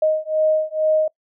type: beating tone pair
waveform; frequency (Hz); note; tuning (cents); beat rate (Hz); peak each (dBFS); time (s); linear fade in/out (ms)
sine; 622.3 / 624.5; D#5 / D#5; 0 / +6; 2.2; -19; 0.02-1.08; 5
effects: noise-tail reverb RT60 0.1 s tail -23 dB re dry